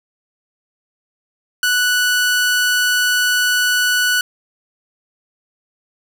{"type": "tone", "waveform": "sawtooth", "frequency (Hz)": 1480, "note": "F#6", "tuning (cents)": 0, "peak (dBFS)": -10, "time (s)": [1.63, 4.21], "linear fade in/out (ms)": 2, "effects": []}